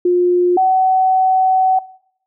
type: tone pair in turn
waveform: sine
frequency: 355.7 / 753.3 Hz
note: F4 / F#5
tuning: +32 / +31 cents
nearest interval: octave + minor second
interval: 1299 cents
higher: second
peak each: -10 dBFS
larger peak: neither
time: 0.05-0.57 / 0.57-1.79 s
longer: second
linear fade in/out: 5 ms
effects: noise-tail reverb RT60 0.7 s tail -22 dB re dry